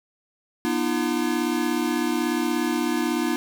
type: tone cluster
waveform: square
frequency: 242.5 / 303.6 / 340.1 Hz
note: B3 / D#4 / F4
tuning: -31 / -42 / -46 cents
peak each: -27 dBFS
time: 0.65-3.36 s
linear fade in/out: 0 ms
effects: none